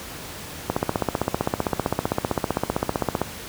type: click train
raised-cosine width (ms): 1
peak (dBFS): -6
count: 40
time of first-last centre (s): 0.7-3.216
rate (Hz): 15.5
effects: pink hiss -36 dBFS RMS until 3.48 s + high-pass 60 Hz 12 dB/octave